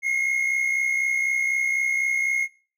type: tone pair together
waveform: triangle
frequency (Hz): 2093 / 2157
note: C7 / C#7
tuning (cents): 0 / -48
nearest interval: minor second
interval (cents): 52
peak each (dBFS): -27 / -20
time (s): 0.02-2.48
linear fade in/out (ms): 50
effects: noise-tail reverb RT60 0.4 s tail -23 dB re dry

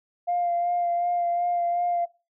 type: tone with vibrato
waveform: sine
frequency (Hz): 698.5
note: F5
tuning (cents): 0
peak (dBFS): -21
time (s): 0.27-2.06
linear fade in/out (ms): 20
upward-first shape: sine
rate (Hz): 2.7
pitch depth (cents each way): 18
effects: noise-tail reverb RT60 0.3 s tail -20 dB re dry + tanh soft clip ceiling -17 dBFS

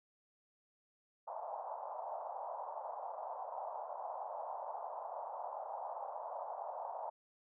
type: band-pass noise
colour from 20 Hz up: white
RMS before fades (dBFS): -44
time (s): 1.27-7.1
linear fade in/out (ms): 10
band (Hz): 600 to 950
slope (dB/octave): 48
effects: none

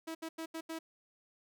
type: tone bursts at uneven times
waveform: sawtooth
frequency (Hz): 324.2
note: E4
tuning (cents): -29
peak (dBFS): -35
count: 5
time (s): 0.07-0.15 / 0.22-0.29 / 0.38-0.46 / 0.54-0.61 / 0.69-0.79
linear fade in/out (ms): 10
effects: none

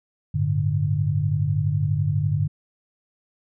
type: chord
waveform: sine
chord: G suspended second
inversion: none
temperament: equal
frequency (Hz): 98 / 110 / 146.83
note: G2 / A2 / D3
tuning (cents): 0 / 0 / 0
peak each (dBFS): -24 / -26 / -22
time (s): 0.34-2.48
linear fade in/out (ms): 10
effects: none

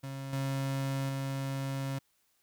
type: tone with level steps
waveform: 35% pulse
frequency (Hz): 135.9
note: C#3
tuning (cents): -34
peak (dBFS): -36 / -29 / -31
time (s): 0.03-1.99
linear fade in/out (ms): 10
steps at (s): 0.33 / 1.09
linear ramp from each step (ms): 2
effects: white hiss -73 dBFS RMS until 2.42 s

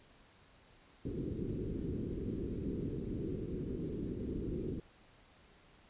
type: low-pass noise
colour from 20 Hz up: white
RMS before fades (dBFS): -39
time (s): 1.05-4.8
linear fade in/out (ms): 5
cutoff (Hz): 410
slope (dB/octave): 48
effects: pink hiss -63 dBFS RMS until 5.89 s + resampled to 8000 Hz

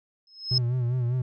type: tone with exponential growth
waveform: sine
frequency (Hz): 5170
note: E8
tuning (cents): -34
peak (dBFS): -18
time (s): 0.27-0.58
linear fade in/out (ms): 2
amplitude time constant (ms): 67
type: tone with vibrato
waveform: triangle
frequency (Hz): 123.47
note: B2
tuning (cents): 0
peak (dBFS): -21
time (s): 0.51-1.22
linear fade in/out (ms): 5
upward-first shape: sine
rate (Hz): 5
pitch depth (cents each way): 73
effects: none

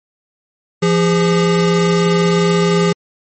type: tone pair together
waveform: square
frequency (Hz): 171.25 / 407.3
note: F3 / G#4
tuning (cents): -34 / -34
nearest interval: octave + minor third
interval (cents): 1500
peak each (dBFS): -14 / -15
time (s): 0.82-2.93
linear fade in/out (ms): 10
effects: MP3 32 kbps

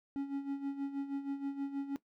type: tone with tremolo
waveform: triangle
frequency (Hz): 277.9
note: C#4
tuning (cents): +4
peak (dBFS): -30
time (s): 0.16-1.96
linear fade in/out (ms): 0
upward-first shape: sine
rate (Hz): 6.3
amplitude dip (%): 70
effects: noise-tail reverb RT60 0.1 s tail -17 dB re dry

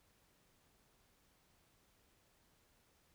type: silence
effects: pink hiss -73 dBFS RMS until 3.14 s

